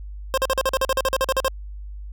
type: tone bursts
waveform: 25% pulse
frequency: 530 Hz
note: C5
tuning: 22 cents sharp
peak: -14 dBFS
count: 15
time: 0.34-1.481 s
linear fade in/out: 0 ms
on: 35 ms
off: 44 ms
effects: added 50 Hz sine -32 dBFS peak until 2.12 s